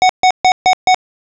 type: tone bursts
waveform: square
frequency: 742 Hz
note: F#5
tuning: 5 cents sharp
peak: -7 dBFS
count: 5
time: 0.02-0.945 s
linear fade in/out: 0 ms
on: 73 ms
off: 140 ms
effects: resampled to 16000 Hz + 8-bit